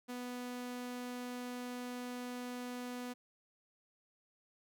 sawtooth tone, 246.9 Hz, B3, in tune, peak -37 dBFS, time 0.08-3.14 s, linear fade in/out 20 ms, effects none

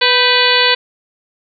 harmonic tone with a mistuned harmonic, 493.9 Hz, B4, in tune, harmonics 1 / 2 / 3 / 4 / 5 / 6 / 7 / 8 / 9, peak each -18 / -18 / -18 / -18 / -18 / -18 / -18 / -18 / -18 dBFS, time 0.01-0.75 s, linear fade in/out 10 ms, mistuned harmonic 3, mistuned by +72 cents, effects none

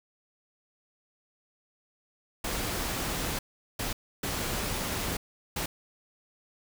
pink noise bursts at uneven times, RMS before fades -32 dBFS, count 4, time 2.44-3.39 / 3.79-3.93 / 4.23-5.17 / 5.56-5.66 s, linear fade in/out 5 ms, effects none

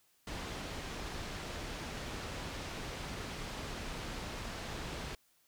pink low-pass noise, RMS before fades -42 dBFS, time 0.27-5.15 s, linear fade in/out 2 ms, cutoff 5700 Hz, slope 12 dB/octave, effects white hiss -71 dBFS RMS until 5.47 s

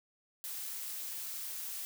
blue noise, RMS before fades -41 dBFS, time 0.44-1.85 s, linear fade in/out 0 ms, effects none

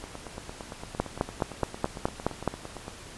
two click trains, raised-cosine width 1 ms, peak -10 / -23 dBFS, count 8 / 26, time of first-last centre 1-2.477 / 0.04-2.881 s, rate 4.74 / 8.8 Hz, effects pink hiss -45 dBFS RMS until 3.17 s + resampled to 24000 Hz

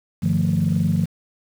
sine tone cluster, 99.6 / 151.1 / 173.1 / 220.8 Hz, G2 / D3 / F3 / A3, +28 / +50 / -15 / +6 cents, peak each -24 / -21 / -19 / -24 dBFS, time 0.22-1.06 s, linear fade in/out 20 ms, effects tanh soft clip ceiling -10 dBFS + 7-bit

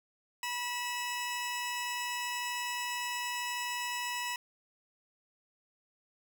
20% pulse tone pair together, 973.9 / 2600 Hz, B5 / E7, -24 / -24 cents, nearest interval octave + perfect fourth, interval 1700 cents, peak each -30 / -35 dBFS, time 0.43-4.36 s, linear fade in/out 2 ms, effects none

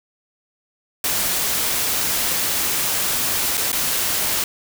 white noise with dropouts, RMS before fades -21 dBFS, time 1.04-4.44 s, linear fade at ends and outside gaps 2 ms, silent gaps 3.572-3.576 / 3.719-3.728 s, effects none

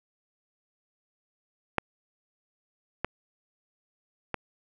clicks, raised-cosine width 0.5 ms, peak -8 / -12 / -14 dBFS, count 3, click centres 1.783 / 3.046 / 4.343 s, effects none

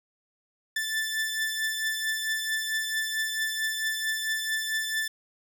sawtooth beating tone pair, 1760 / 1764.5 Hz, A6 / A6, 0 / +4 cents, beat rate 4.5 Hz, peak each -25 / -30 dBFS, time 0.76-5.08 s, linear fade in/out 5 ms, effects none

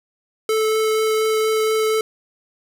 square tone with vibrato, 436.9 Hz, A4, 12 cents flat, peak -17 dBFS, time 0.49-2.01 s, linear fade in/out 2 ms, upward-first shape triangle, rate 4.2 Hz, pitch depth 8 cents each way, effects 8-bit

